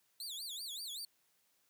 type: tone with vibrato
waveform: sawtooth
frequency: 3951 Hz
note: B7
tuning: in tune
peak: -39 dBFS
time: 0.2-1.05 s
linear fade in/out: 2 ms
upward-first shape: sine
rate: 5.2 Hz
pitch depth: 300 cents each way
effects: white hiss -75 dBFS RMS until 1.69 s + high-pass 100 Hz 12 dB/octave